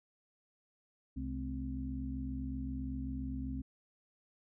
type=harmonic tone with a mistuned harmonic; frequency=65.41 Hz; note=C2; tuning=in tune; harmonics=1 / 2 / 3 / 4; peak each=-40 / -45 / -47 / -40 dBFS; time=1.16-3.62 s; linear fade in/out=10 ms; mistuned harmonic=3; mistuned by=+150 cents; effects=none